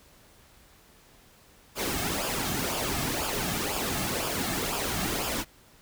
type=noise with flanger; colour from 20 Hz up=pink; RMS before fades=-30 dBFS; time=1.75-5.45 s; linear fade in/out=50 ms; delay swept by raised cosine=0.49 to 2.09 ms; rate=2 Hz; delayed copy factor=-0.6; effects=pink hiss -57 dBFS RMS until 5.81 s